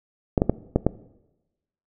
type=clicks; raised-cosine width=2 ms; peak=-4 dBFS; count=5; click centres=0.378 / 0.419 / 0.496 / 0.76 / 0.866 s; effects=noise-tail reverb RT60 1.0 s tail -19 dB re dry